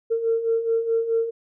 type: beating tone pair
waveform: sine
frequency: 452.5 / 457.2 Hz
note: A4 / A#4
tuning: +48 / -34 cents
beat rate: 4.7 Hz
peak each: -26 / -20 dBFS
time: 0.1-1.31 s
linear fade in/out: 20 ms
effects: tanh soft clip ceiling -12 dBFS